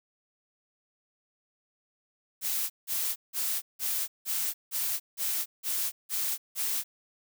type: noise bursts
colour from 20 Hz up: blue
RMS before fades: -30 dBFS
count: 10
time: 2.41-6.84 s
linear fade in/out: 50 ms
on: 290 ms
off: 170 ms
effects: none